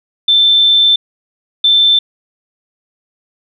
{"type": "tone bursts at uneven times", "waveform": "sine", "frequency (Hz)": 3546, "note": "A7", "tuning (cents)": 13, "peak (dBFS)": -6, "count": 2, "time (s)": [[0.28, 0.96], [1.64, 1.99]], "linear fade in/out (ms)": 5, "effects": []}